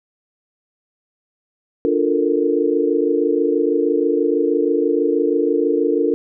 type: chord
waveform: sine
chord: Bb major seventh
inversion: first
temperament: equal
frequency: 293.7 / 349.2 / 440 / 466.2 Hz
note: D4 / F4 / A4 / Bb4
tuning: 0 / 0 / 0 / 0 cents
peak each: -20 dBFS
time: 1.85-6.14 s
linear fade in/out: 0 ms
effects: none